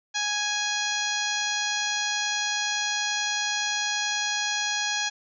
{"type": "harmonic tone", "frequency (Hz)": 830.6, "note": "G#5", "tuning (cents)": 0, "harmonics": [1, 2, 3, 4, 5, 6, 7, 8], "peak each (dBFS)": [-34, -30, -34, -32, -33, -37, -34, -35], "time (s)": [0.14, 5.1], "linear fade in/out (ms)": 20, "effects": []}